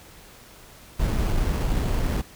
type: noise with sample-and-hold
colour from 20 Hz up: brown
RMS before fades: -23 dBFS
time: 0.99-2.22 s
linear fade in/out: 10 ms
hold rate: 3675 Hz
effects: pink hiss -48 dBFS RMS until 2.35 s